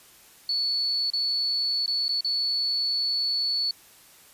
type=tone with dropouts; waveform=sine; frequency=4435 Hz; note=C#8; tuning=in tune; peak=-23 dBFS; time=0.49-3.71 s; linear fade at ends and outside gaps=2 ms; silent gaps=1.102-1.134 / 1.861-1.878 / 2.082-2.091 / 2.208-2.246 s; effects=white hiss -53 dBFS RMS until 4.33 s + resampled to 32000 Hz